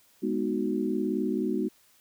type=chord; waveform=sine; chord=G# minor seventh; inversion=none; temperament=equal; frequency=207.7 / 246.9 / 311.1 / 370 Hz; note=G#3 / B3 / D#4 / F#4; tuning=0 / 0 / 0 / 0 cents; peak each=-31 dBFS; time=0.22-1.69 s; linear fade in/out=20 ms; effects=white hiss -62 dBFS RMS until 2 s